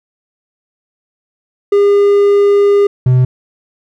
triangle tone pair in turn, 404.8 / 127.1 Hz, G#4 / C3, -44 / -50 cents, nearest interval octave + minor sixth, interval 2006 cents, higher first, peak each -4 dBFS, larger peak neither, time 1.72-2.87 / 3.06-3.25 s, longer first, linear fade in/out 5 ms, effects none

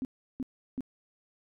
sine tone bursts, 260.4 Hz, C4, 8 cents flat, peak -30 dBFS, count 3, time 0.02-0.807 s, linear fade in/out 0 ms, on 29 ms, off 350 ms, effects none

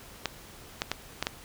clicks, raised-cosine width 0.2 ms, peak -10 dBFS, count 5, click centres 0.257 / 0.819 / 0.916 / 1.226 / 1.269 s, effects pink hiss -49 dBFS RMS until 1.44 s

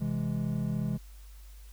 triangle chord, C augmented, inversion none, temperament equal, 130.81 / 164.81 / 207.7 Hz, C3 / E3 / G#3, 0 / 0 / 0 cents, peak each -31 dBFS, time 0-0.98 s, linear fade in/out 20 ms, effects added 50 Hz sine -46 dBFS peak until 1.72 s + white hiss -60 dBFS RMS until 1.72 s

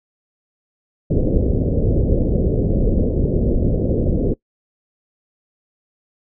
pink low-pass noise, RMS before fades -17 dBFS, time 1.1-4.34 s, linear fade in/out 5 ms, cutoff 540 Hz, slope 48 dB/octave, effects noise-tail reverb RT60 0.1 s tail -21 dB re dry

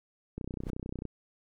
click train, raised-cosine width 3 ms, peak -24 dBFS, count 22, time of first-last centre 0.38-1.053 s, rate 31.2 Hz
brown noise with exponential growth, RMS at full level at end -33 dBFS, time 0.6-0.7 s, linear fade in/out 2 ms, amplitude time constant 21 ms
effects none

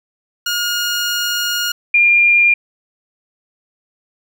15% pulse / sine tone pair in turn, 1429 / 2403 Hz, F6 / D7, +39 / +39 cents, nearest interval major sixth, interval 900 cents, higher second, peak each -10 / -8 dBFS, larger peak second, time 0.46-1.72 / 1.94-2.54 s, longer first, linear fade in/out 5 ms, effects none

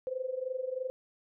sine tone with amplitude modulation, 515 Hz, C5, 28 cents flat, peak -29 dBFS, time 0.07-0.9 s, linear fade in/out 0 ms, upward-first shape sine, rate 23.1 Hz, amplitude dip 80%, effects none

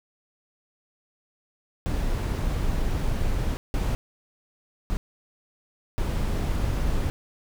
brown noise bursts at uneven times, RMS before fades -25 dBFS, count 4, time 1.86-3.57 / 3.74-3.95 / 4.9-4.97 / 5.98-7.1 s, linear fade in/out 0 ms, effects none

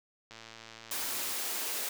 click train, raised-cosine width 0.2 ms, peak -30 dBFS, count 116, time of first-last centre 0.31-1.328 s, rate 113 Hz
white high-pass noise, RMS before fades -35 dBFS, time 0.91-1.89 s, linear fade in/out 5 ms, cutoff 250 Hz, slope 24 dB/octave
effects none

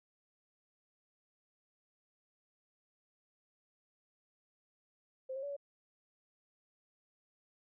sine tone with pitch steps, 523 / 538 / 570 / 565 Hz, C5 / C5 / C#5 / C#5, -1 / +48 / +48 / +33 cents, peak -38 dBFS, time 5.29-5.566 s, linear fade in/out 10 ms, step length 69 ms, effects none

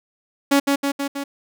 sawtooth tone with echo, 280 Hz, C#4, 18 cents sharp, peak -9 dBFS, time 0.51-0.6 s, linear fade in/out 10 ms, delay 160 ms, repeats 4, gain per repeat -3 dB, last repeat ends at 1.24 s, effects none

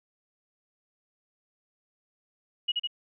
sine tone with echo, 2900 Hz, F#7, 35 cents flat, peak -23 dBFS, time 2.68-2.72 s, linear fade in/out 10 ms, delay 77 ms, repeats 2, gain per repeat -2 dB, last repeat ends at 2.874 s, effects none

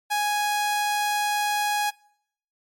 sawtooth tone, 830.6 Hz, G#5, in tune, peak -18 dBFS, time 0.1-1.91 s, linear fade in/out 20 ms, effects noise-tail reverb RT60 0.7 s tail -25 dB re dry + MP3 64 kbps

